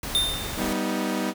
pink noise, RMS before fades -32 dBFS, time 0.03-0.73 s, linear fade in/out 2 ms
square tone with exponential decay, 3618 Hz, A7, 48 cents sharp, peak -18 dBFS, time 0.15-0.75 s, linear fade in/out 0 ms, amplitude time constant 130 ms
sawtooth chord, G augmented, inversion none, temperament equal with one note detuned, 196 / 246.9 / 314.9 Hz, G3 / B3 / D#4, 0 / 0 / +21 cents, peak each -25 / -25 / -25 dBFS, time 0.56-1.34 s, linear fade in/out 50 ms
effects none

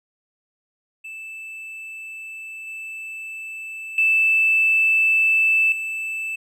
triangle tone with level steps, 2638 Hz, E7, 1 cent sharp, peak -31 / -29 / -11 / -23 dBFS, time 1.04-6.36 s, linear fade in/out 10 ms, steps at 2.67 / 3.98 / 5.72 s, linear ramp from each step 2 ms, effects tanh soft clip ceiling -12 dBFS

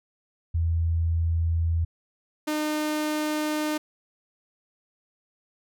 sine / sawtooth tone pair in turn, 82.9 / 304.4 Hz, E2 / D#4, +10 / -38 cents, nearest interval octave + major seventh, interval 2252 cents, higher second, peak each -21 dBFS, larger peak neither, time 0.54-1.85 / 2.47-3.78 s, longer neither, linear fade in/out 10 ms, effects none

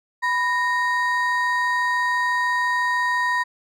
triangle ring-modulated tone, 1423 Hz, F6, 32 cents sharp, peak -14 dBFS, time 0.22-3.44 s, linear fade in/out 20 ms, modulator 433 Hz, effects none

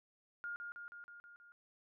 sine tone with echo, 1417 Hz, F6, 25 cents sharp, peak -40 dBFS, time 0.44-0.56 s, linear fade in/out 0 ms, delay 160 ms, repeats 6, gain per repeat -3 dB, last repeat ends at 1.52 s, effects none

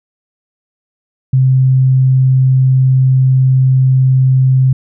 sine tone, 130.81 Hz, C3, in tune, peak -6 dBFS, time 1.33-4.73 s, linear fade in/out 5 ms, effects none

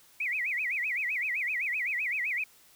sine tone with vibrato, 2217 Hz, C#7, in tune, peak -28 dBFS, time 0.2-2.44 s, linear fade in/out 5 ms, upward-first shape sine, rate 7.8 Hz, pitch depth 260 cents each way, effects white hiss -59 dBFS RMS until 2.75 s

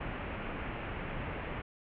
pink low-pass noise, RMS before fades -39 dBFS, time 0-1.62 s, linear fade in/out 10 ms, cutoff 2800 Hz, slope 48 dB/octave, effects none

